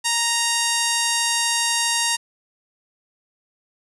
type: tone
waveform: 5% pulse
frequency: 932.3 Hz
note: A#5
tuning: in tune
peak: -6 dBFS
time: 0.04-2.17 s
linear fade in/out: 20 ms
effects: resampled to 24000 Hz + 8-bit